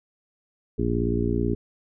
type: harmonic tone with a mistuned harmonic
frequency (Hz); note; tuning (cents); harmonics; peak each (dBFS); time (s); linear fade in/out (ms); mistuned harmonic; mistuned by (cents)
58.4; A#1; +4; 1 / 2 / 3 / 4 / 5 / 6 / 7; -28 / -28 / -33 / -28 / -30 / -30 / -29; 0.78-1.55; 10; 1; -50
effects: none